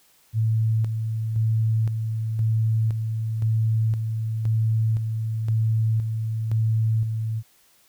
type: tone with tremolo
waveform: sine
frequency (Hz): 111.1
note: A2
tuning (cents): +17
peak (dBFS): -18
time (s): 0.33-7.43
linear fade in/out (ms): 50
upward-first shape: square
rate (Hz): 0.97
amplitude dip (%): 45
effects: white hiss -59 dBFS RMS until 7.88 s